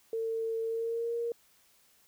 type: tone with pitch glide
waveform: sine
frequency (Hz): 451.2 to 468.5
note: A4 to A#4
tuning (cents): +44 to +9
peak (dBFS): -30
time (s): 0.13-1.32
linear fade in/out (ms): 2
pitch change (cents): +65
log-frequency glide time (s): 0.65-1.15
effects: white hiss -65 dBFS RMS until 2.07 s